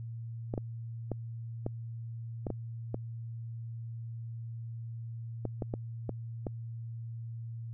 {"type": "clicks", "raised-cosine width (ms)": 2, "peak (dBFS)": -20, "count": 12, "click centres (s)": [0.539, 0.578, 1.117, 1.664, 2.468, 2.503, 2.944, 5.453, 5.622, 5.739, 6.093, 6.468], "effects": ["added 115 Hz sine -38 dBFS peak until 7.73 s"]}